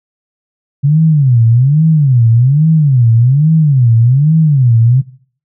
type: tone with vibrato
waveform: sine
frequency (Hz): 135.4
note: C#3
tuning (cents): -40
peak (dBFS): -5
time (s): 0.83-5.02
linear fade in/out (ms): 20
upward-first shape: sine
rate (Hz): 1.2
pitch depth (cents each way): 300
effects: noise-tail reverb RT60 0.5 s tail -19 dB re dry